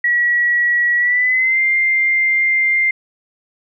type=tone with pitch glide; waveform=sine; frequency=1925 to 2099 Hz; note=B6 to C7; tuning=-45 to +5 cents; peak=-12 dBFS; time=0.04-2.91 s; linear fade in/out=5 ms; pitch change=+150 cents; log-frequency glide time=0.97-1.61 s; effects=none